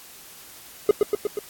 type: tone with echo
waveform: triangle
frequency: 415.3 Hz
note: G#4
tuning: in tune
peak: -9 dBFS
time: 0.89-0.91 s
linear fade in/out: 2 ms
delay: 120 ms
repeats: 4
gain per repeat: -3 dB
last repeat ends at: 1.39 s
effects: white hiss -45 dBFS RMS until 1.49 s + AAC 64 kbps